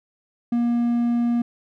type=tone; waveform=triangle; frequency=237.5 Hz; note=A#3; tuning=33 cents sharp; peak=-16 dBFS; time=0.52-1.42 s; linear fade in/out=5 ms; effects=none